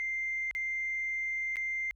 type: tone with dropouts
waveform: sine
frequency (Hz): 2093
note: C7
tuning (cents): 0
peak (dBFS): -30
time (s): 0-1.91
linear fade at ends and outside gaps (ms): 0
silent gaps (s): 0.511-0.55 / 1.558-1.568
effects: tanh soft clip ceiling -26 dBFS + added 50 Hz sine -60 dBFS peak until 1.95 s